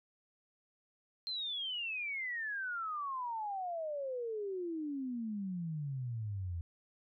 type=exponential sweep; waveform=sine; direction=down; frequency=4186 to 82.41 Hz; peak=-36 dBFS; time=1.27-6.61 s; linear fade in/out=0 ms; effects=none